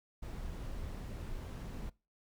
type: noise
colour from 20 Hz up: brown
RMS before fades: -42 dBFS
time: 0.22-1.9 s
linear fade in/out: 10 ms
effects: noise-tail reverb RT60 0.3 s tail -23 dB re dry